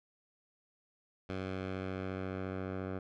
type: tone with low-pass filter sweep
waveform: 10% pulse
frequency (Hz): 94.3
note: F#2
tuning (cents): +33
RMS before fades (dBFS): -39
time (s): 1.29-2.99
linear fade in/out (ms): 5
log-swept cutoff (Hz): 3400 to 1400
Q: 0.85
effects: none